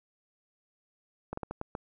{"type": "slowing click train", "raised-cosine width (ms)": 1, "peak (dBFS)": -21, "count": 6, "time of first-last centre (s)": [1.33, 1.752], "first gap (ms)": 44, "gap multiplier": 1.33, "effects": []}